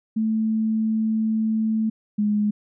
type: tone pair in turn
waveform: sine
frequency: 220 / 208.9 Hz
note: A3 / G#3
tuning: 0 / +10 cents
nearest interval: minor second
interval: 90 cents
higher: first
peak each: -19 / -18 dBFS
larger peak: second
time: 0.16-1.9 / 2.18-2.51 s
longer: first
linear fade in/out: 10 ms
effects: none